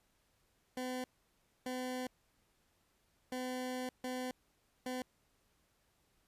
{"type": "tone bursts at uneven times", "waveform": "20% pulse", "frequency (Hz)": 253.8, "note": "B3", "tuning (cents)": 47, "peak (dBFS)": -33, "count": 5, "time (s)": [[0.77, 1.04], [1.66, 2.07], [3.32, 3.89], [4.04, 4.31], [4.86, 5.02]], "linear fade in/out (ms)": 2, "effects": ["pink hiss -75 dBFS RMS until 6.27 s", "resampled to 32000 Hz"]}